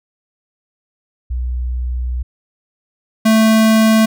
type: tone pair in turn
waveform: sine / square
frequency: 61.7 / 220.6 Hz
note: B1 / A3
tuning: -1 / +5 cents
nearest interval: octave + minor seventh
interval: 2206 cents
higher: second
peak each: -17 / -9 dBFS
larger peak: second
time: 1.3-2.23 / 3.25-4.06 s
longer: first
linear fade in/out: 10 ms
effects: none